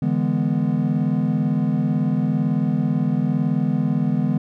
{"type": "chord", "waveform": "triangle", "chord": "E dominant seventh", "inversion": "third", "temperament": "equal with one note detuned", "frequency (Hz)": [146.83, 164.81, 206, 246.9], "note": ["D3", "E3", "G#3", "B3"], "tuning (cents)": [0, 0, -14, 0], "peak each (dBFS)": -21, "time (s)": [0.02, 4.38], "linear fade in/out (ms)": 5, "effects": ["tanh soft clip ceiling -6 dBFS"]}